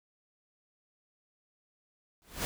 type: noise with exponential growth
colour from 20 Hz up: pink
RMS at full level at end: -29 dBFS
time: 2.22-2.45 s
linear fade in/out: 0 ms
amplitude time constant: 49 ms
effects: none